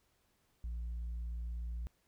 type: tone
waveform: sine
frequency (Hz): 58.27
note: A#1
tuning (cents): 0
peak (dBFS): -35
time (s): 0.64-1.87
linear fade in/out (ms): 0
effects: tanh soft clip ceiling -36 dBFS + pink hiss -75 dBFS RMS until 2.07 s